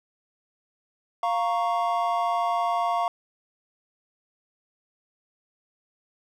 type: chord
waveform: triangle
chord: Bb minor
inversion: second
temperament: equal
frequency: 698.5 / 932.3 / 1108.7 Hz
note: F5 / Bb5 / Db6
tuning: 0 / 0 / 0 cents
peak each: -23 / -27 / -26 dBFS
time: 1.23-3.08 s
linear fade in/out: 2 ms
effects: none